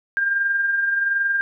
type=tone with amplitude modulation; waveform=sine; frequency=1600 Hz; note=G6; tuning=35 cents sharp; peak=-16 dBFS; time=0.17-1.41 s; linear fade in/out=0 ms; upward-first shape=sine; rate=21.3 Hz; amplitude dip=40%; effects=none